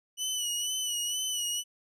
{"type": "tone with vibrato", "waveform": "20% pulse", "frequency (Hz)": 2960, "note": "F#7", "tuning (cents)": 0, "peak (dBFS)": -24, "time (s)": [0.17, 1.64], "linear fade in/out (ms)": 50, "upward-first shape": "sine", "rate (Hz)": 2.1, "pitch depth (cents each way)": 48, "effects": []}